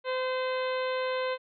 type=harmonic tone; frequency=514 Hz; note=C5; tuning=31 cents flat; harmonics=1 / 2 / 3 / 4 / 5 / 6 / 7 / 8; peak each=-29 / -35 / -39 / -41 / -43 / -45 / -46 / -47 dBFS; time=0.04-1.38 s; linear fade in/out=50 ms; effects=none